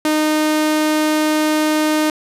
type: tone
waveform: sawtooth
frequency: 307.4 Hz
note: D#4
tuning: 21 cents flat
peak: -10 dBFS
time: 0.05-2.1 s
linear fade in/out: 2 ms
effects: resampled to 32000 Hz